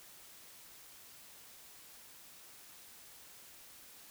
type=silence; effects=white hiss -56 dBFS RMS until 4.1 s